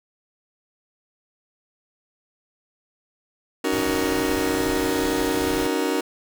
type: chord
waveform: 40% pulse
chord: D# minor seventh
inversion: third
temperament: just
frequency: 280 / 311.1 / 373.4 / 466.7 Hz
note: C#4 / D#4 / F#4 / A#4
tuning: +18 / 0 / +16 / +2 cents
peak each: -26 dBFS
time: 3.64-6.01 s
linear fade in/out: 5 ms
type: noise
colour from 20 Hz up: pink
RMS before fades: -32 dBFS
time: 3.72-5.67 s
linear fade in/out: 5 ms
effects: none